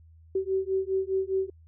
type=beating tone pair; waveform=sine; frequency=380.1 / 385 Hz; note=F#4 / G4; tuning=+47 / -31 cents; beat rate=4.9 Hz; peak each=-28 dBFS; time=0.35-1.5 s; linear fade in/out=5 ms; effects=added 81 Hz sine -51 dBFS peak until 1.67 s